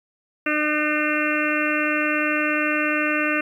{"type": "harmonic tone", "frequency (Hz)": 301.9, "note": "D4", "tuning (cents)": 48, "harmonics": [1, 2, 4, 5, 6, 7, 8, 9], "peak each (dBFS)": [-25, -28, -29, -26, -29, -30, -30, -27], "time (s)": [0.46, 3.41], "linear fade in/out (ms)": 5, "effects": ["9-bit"]}